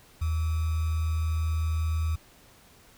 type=tone with sample-and-hold; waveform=sine; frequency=80 Hz; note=D#2; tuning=49 cents sharp; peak=-24 dBFS; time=0.21-2.16 s; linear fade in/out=10 ms; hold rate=1225 Hz; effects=pink hiss -56 dBFS RMS until 2.97 s